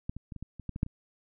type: clicks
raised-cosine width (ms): 5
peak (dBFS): -20 / -27 / -28 / -29 / -26 / -30 / -22 / -24 / -14 / -29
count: 10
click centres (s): 0.095 / 0.166 / 0.322 / 0.363 / 0.426 / 0.597 / 0.693 / 0.761 / 0.831 / 0.864
effects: none